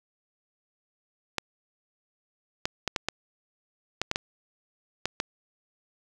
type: clicks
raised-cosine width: 0.2 ms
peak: -9 dBFS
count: 10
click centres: 1.383 / 2.655 / 2.877 / 2.962 / 3.086 / 4.016 / 4.114 / 4.159 / 5.056 / 5.201 s
effects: 7-bit